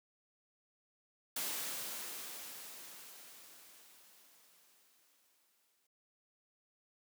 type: noise with exponential decay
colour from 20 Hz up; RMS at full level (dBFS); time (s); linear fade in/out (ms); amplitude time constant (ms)
white; -38; 1.36-5.87; 5; 980
effects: high-pass 200 Hz 12 dB/octave